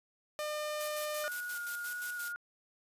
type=tone; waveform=sawtooth; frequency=603 Hz; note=D5; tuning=46 cents sharp; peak=-31 dBFS; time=0.39-1.28 s; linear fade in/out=0 ms
type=noise with tremolo; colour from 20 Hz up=blue; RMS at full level=-41 dBFS; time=0.79-2.33 s; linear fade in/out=20 ms; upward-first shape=square; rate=5.7 Hz; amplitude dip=60%
type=tone with vibrato; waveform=sine; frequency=1439 Hz; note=F#6; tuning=49 cents flat; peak=-37 dBFS; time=1.24-2.36 s; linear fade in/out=0 ms; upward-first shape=square; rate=1.6 Hz; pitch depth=16 cents each way
effects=resampled to 32000 Hz